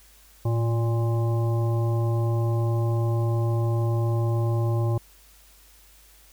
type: harmonic tone with a mistuned harmonic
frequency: 116.54 Hz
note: A#2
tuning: in tune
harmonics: 1 / 3 / 5 / 7 / 9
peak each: -21 / -31 / -35 / -38 / -40 dBFS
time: 0.45-4.98 s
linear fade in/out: 5 ms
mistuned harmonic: 1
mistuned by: -48 cents
effects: added 50 Hz sine -55 dBFS peak until 6.32 s + white hiss -55 dBFS RMS until 6.32 s